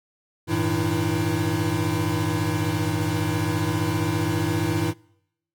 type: tone cluster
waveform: square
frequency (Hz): 97 / 111.9 / 159.7 / 306.8 / 335.5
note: G2 / A2 / D#3 / D#4 / E4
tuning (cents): -18 / +30 / +45 / -24 / +31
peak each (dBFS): -29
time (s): 0.47-4.94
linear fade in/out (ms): 50
effects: noise-tail reverb RT60 0.8 s tail -25 dB re dry